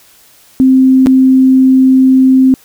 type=tone with dropouts; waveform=sine; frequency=261.6 Hz; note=C4; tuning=in tune; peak=-3 dBFS; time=0.6-2.54 s; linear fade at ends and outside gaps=0 ms; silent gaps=1.061-1.069 s; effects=white hiss -44 dBFS RMS until 2.64 s